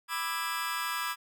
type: chord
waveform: sawtooth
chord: E dominant seventh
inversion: second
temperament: just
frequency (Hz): 988.9 / 1186.7 / 1318.5 / 1648.1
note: B5 / D6 / E6 / G#6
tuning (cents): +2 / +18 / 0 / -14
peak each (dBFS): -33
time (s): 0.08-1.16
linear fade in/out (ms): 50
effects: none